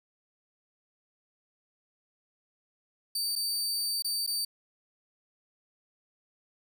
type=tone with dropouts; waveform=sawtooth; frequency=4612 Hz; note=D8; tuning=32 cents flat; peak=-26 dBFS; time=3.15-4.45 s; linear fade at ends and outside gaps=5 ms; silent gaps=3.355-3.36 / 4.023-4.045 / 4.265-4.274 s; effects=none